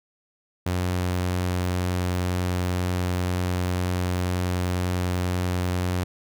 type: tone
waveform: sawtooth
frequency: 90.2 Hz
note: F#2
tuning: 44 cents flat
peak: -19 dBFS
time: 0.66-6.04 s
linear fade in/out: 5 ms
effects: none